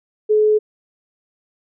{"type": "tone", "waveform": "sine", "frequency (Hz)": 426.9, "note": "G#4", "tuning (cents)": 48, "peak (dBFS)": -11, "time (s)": [0.29, 0.59], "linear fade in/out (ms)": 20, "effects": []}